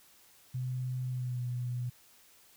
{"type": "tone with pitch glide", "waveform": "sine", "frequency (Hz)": [127.3, 123.25], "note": ["C3", "B2"], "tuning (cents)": [-47, -3], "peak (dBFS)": -32, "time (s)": [0.54, 1.9], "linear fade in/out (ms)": 10, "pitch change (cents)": -56, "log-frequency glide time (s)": [1.09, 1.41], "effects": ["white hiss -61 dBFS RMS until 2.56 s"]}